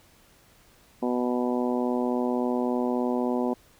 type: harmonic tone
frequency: 123.5 Hz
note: B2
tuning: in tune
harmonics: 2 / 3 / 4 / 5 / 6 / 7 / 8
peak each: -26 / -30 / -32 / -34 / -36 / -37 / -38 dBFS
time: 1.02-3.54 s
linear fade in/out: 10 ms
effects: pink hiss -58 dBFS RMS until 3.79 s

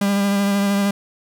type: tone with vibrato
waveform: 45% pulse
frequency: 200 Hz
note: G3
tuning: 35 cents sharp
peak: -16 dBFS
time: 0.01-0.91 s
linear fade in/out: 5 ms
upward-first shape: sine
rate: 13 Hz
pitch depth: 19 cents each way
effects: none

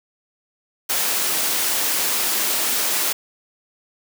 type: high-pass noise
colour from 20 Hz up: white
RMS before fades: -21 dBFS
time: 0.89-3.13 s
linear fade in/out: 10 ms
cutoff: 240 Hz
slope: 12 dB/octave
effects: none

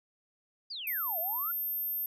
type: exponential two-way sweep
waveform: sine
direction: down then up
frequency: 5000 to 625 to 1459 Hz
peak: -37 dBFS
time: 0.7-1.52 s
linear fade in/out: 10 ms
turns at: 1.19 s
type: tone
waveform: sine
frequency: 13290 Hz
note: G#9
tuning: in tune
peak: -31 dBFS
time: 0.87-2.06 s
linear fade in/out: 2 ms
effects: none

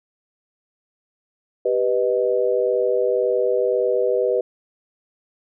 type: chord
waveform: sine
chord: G augmented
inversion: none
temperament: equal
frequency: 392 / 493.9 / 622.3 Hz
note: G4 / B4 / D#5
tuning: 0 / 0 / 0 cents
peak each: -22 / -19 / -24 dBFS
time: 1.65-4.41 s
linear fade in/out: 5 ms
effects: none

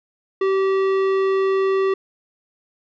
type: tone with tanh clipping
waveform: triangle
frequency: 385.7 Hz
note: G4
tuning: 28 cents flat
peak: -18 dBFS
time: 0.41-1.94 s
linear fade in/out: 5 ms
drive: 18 dB
effects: none

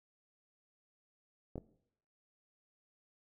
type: clicks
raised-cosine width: 2 ms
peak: -28 dBFS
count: 2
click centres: 1.557 / 1.58 s
effects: noise-tail reverb RT60 0.7 s tail -18 dB re dry

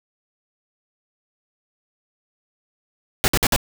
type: noise bursts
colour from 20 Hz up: pink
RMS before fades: -17 dBFS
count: 4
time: 3.24-3.562 s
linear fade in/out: 0 ms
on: 40 ms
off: 54 ms
effects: none

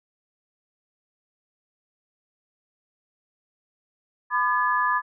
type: tone cluster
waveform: sine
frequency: 1003 / 1204 / 1706 Hz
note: B5 / D6 / G#6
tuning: +26 / +43 / +46 cents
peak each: -23 / -25 / -25 dBFS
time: 4.3-5.02 s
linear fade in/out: 50 ms
effects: none

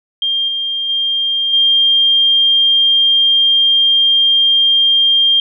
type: tone with level steps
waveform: sine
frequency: 3200 Hz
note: G7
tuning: 35 cents sharp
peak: -13 / -16 / -13 / -8 dBFS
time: 0.22-5.4 s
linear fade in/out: 2 ms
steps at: 0.48 / 0.89 / 1.53 s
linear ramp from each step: 5 ms
effects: none

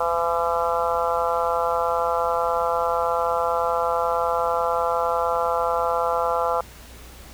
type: harmonic tone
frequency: 169.1 Hz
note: E3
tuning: 44 cents sharp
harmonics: 3 / 4 / 5 / 6 / 7 / 8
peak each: -25 / -26 / -27 / -28 / -28 / -29 dBFS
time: 0-6.61 s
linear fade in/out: 5 ms
effects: added 60 Hz sine -44 dBFS peak until 7.33 s + pink hiss -45 dBFS RMS until 7.33 s

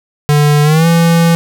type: tone with pitch glide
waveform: square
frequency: 147.6 to 167.6 Hz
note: D3 to E3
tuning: +9 to +29 cents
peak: -7 dBFS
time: 0.29-1.35 s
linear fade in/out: 0 ms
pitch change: +220 cents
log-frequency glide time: 0.63-0.87 s
effects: none

